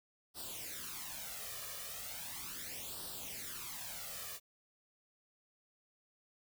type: noise with flanger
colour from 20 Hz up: white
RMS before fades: -45 dBFS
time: 0.34-4.4 s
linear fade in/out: 50 ms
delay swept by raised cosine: 0.22 to 1.72 ms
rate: 0.37 Hz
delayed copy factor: +0.75
effects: none